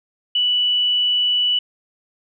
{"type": "tone", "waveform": "sine", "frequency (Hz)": 2960, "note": "F#7", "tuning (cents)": 0, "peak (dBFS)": -15, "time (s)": [0.35, 1.59], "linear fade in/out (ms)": 5, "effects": []}